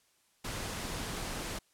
pink noise, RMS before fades -38 dBFS, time 0.44-1.59 s, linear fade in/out 10 ms, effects white hiss -70 dBFS RMS until 1.73 s + low-pass 11000 Hz 12 dB/octave

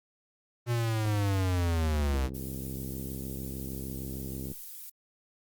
square linear sweep, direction down, 121.2 to 63.5 Hz, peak -26 dBFS, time 0.66-2.3 s, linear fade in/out 50 ms
click train, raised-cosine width 3 ms, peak -26 dBFS, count 159, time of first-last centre 2.14-4.516 s, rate 66.5 Hz
violet noise, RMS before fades -44 dBFS, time 2.34-4.9 s, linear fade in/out 10 ms
effects Opus 24 kbps

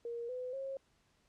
sine tone with pitch steps, 470 / 503.7 / 539.9 Hz, A#4 / B4 / C#5, +14 / +34 / -46 cents, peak -38 dBFS, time 0.05-0.77 s, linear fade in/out 2 ms, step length 240 ms, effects pink hiss -73 dBFS RMS until 1.28 s + low-pass 8000 Hz 12 dB/octave

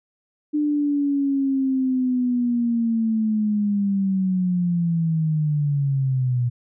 sine linear sweep, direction down, 300 to 120.1 Hz, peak -18 dBFS, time 0.53-6.5 s, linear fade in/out 20 ms, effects none

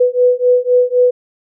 sine beating tone pair, 493.9 / 497.8 Hz, B4 / B4, 0 / +14 cents, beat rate 3.9 Hz, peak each -12 dBFS, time 0-1.11 s, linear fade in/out 10 ms, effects none

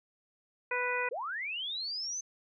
harmonic tone, 493.9 Hz, B4, in tune, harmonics 1 / 2 / 3 / 4 / 5, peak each -36 / -36 / -36 / -36 / -36 dBFS, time 0.71-1.09 s, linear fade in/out 5 ms
sine linear sweep, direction up, 415.3 to 6272 Hz, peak -34 dBFS, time 1.11-2.21 s, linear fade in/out 10 ms
effects none

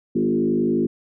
sine tone with frequency modulation, 293.7 Hz, D4, in tune, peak -17 dBFS, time 0.15-0.87 s, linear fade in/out 10 ms, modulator 51.4 Hz, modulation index 1.9, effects none

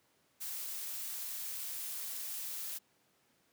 blue noise, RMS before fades -41 dBFS, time 0.4-2.79 s, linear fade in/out 20 ms, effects pink hiss -72 dBFS RMS until 3.52 s + high-pass 150 Hz 12 dB/octave

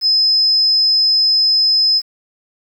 sine tone, 5100 Hz, D#8, 42 cents sharp, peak -10 dBFS, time 0.01-2.02 s, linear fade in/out 50 ms, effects 7-bit

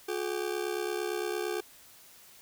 40% pulse ring-modulated tone, 392 Hz, G4, in tune, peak -27 dBFS, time 0.08-1.61 s, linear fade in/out 10 ms, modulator 34.4 Hz, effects white hiss -55 dBFS RMS until 2.41 s

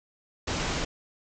pink low-pass noise, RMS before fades -30 dBFS, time 0.47-0.85 s, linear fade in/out 10 ms, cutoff 7500 Hz, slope 96 dB/octave, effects none

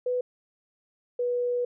sine tone pair in turn, 497 / 488.5 Hz, B4 / B4, +11 / -19 cents, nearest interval unison, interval 30 cents, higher first, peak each -24 dBFS, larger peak neither, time 0.06-0.21 / 1.19-1.65 s, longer second, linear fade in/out 5 ms, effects none

